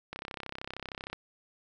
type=click train; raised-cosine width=0.3 ms; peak=-22 dBFS; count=34; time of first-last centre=0.13-1.13 s; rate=33 Hz; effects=none